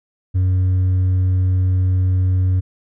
triangle tone with hard clipping, 92.5 Hz, F#2, in tune, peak -12 dBFS, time 0.34-2.61 s, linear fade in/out 20 ms, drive 1 dB, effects none

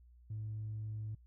triangle tone with tanh clipping, 107.9 Hz, A2, 33 cents flat, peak -39 dBFS, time 0.3-1.15 s, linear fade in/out 5 ms, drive 5 dB, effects noise-tail reverb RT60 0.1 s tail -26 dB re dry + added 60 Hz sine -58 dBFS peak until 1.26 s

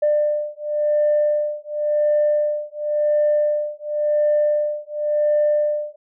sine beating tone pair, 596 / 596.93 Hz, D5 / D5, +25 / +28 cents, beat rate 0.93 Hz, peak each -19 dBFS, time 0.02-5.96 s, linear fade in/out 10 ms, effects tanh soft clip ceiling -10 dBFS

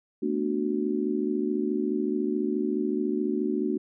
sine chord, B minor seventh, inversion third, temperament just, 222.2 / 246.9 / 296.3 / 370.4 Hz, A3 / B3 / D4 / F#4, +17 / 0 / +15 / +2 cents, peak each -30 / -33 / -29 / -29 dBFS, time 0.22-3.78 s, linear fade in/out 10 ms, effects none

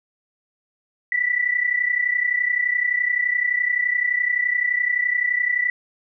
sine tone pair together, 1943.8 / 1975.5 Hz, B6 / B6, -28 / 0 cents, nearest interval unison, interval 28 cents, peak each -23 / -20 dBFS, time 1.12-5.7 s, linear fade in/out 2 ms, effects none

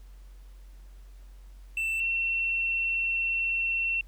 triangle / sine tone pair in turn, 2675 / 2709 Hz, E7 / E7, +25 / +47 cents, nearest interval unison, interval 22 cents, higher second, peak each -25 dBFS, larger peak neither, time 1.77-2 / 2-4.01 s, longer second, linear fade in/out 2 ms, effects added 46 Hz sine -45 dBFS peak until 4.07 s + pink hiss -64 dBFS RMS until 4.07 s

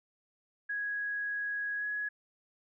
sine tone with pitch glide, 1661.2 to 1679.5 Hz, G#6 to G#6, 0 to +19 cents, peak -32 dBFS, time 0.69-2.09 s, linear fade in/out 10 ms, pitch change +19 cents, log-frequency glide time 1.77-1.85 s, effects none

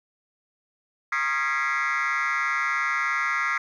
sine tone with frequency modulation, 1657 Hz, G#6, 4 cents flat, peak -20 dBFS, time 1.12-3.58 s, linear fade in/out 5 ms, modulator 143 Hz, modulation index 3.7, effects tanh soft clip ceiling -21 dBFS + 10-bit

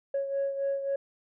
sine beating tone pair, 552 / 555.7 Hz, C#5 / C#5, -7 / +4 cents, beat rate 3.7 Hz, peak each -27 / -34 dBFS, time 0.14-0.96 s, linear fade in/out 5 ms, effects tanh soft clip ceiling -23 dBFS

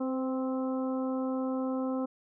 harmonic tone with a mistuned harmonic, 261.6 Hz, C4, in tune, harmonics 1 / 2 / 3 / 4 / 5, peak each -30 / -35 / -43 / -44 / -45 dBFS, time 0-2.06 s, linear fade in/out 10 ms, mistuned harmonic 2, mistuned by -17 cents, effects none

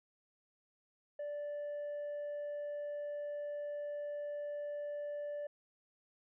triangle tone with tanh clipping, 585 Hz, D5, 7 cents flat, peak -39 dBFS, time 1.19-5.47 s, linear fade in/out 5 ms, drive 7 dB, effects none

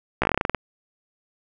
slowing click train, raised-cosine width 0.5 ms, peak -5 dBFS, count 12, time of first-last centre 0.22-0.547 s, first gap 15 ms, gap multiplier 1.13, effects none

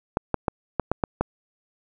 clicks, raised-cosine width 1 ms, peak -7 dBFS, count 7, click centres 0.171 / 0.343 / 0.482 / 0.797 / 0.916 / 1.038 / 1.21 s, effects none

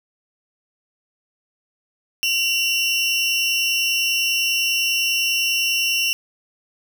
30% pulse tone pair together, 2750 / 2975 Hz, F7 / F#7, -27 / +9 cents, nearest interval minor second, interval 136 cents, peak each -16 / -22 dBFS, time 2.23-6.13 s, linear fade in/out 0 ms, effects none

